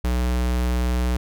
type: tone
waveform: square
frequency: 61.4 Hz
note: B1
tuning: 9 cents flat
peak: -20 dBFS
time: 0.04-1.17 s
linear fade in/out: 5 ms
effects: none